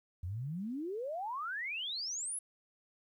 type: exponential sweep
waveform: sine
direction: up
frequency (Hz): 82.41 to 11000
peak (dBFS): -36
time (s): 0.23-2.39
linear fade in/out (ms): 5
effects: 12-bit